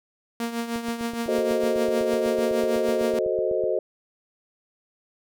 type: tone with tremolo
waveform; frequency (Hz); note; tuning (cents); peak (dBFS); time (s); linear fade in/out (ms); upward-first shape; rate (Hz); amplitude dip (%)
sawtooth; 233.1; A#3; 0; -20; 0.4-3.19; 2; triangle; 6.5; 70
type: click train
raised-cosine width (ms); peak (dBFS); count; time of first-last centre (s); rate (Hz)
2; -25; 24; 0.76-3.639; 7.99
type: chord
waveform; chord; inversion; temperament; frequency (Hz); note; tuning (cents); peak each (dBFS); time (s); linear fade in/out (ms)
sine; F# diminished seventh; none; equal; 370 / 440 / 523.3 / 622.3; F#4 / A4 / C5 / Eb5; 0 / 0 / 0 / 0; -27; 1.28-3.79; 2
effects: none